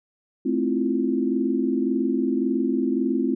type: chord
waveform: sine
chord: F major seventh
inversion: first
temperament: just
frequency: 218.3 / 261.9 / 327.4 / 349.2 Hz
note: A3 / C4 / E4 / F4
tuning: -13 / +2 / -12 / 0 cents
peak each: -27 / -23 / -27 / -27 dBFS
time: 0.45-3.35 s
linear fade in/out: 10 ms
effects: none